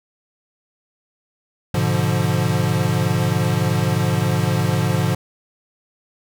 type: chord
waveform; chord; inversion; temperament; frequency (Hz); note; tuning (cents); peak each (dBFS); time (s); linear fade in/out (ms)
square; G# diminished seventh; none; equal; 103.83 / 123.47 / 146.83 / 174.61; G#2 / B2 / D3 / F3; 0 / 0 / 0 / 0; -23; 1.74-5.15; 5
effects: none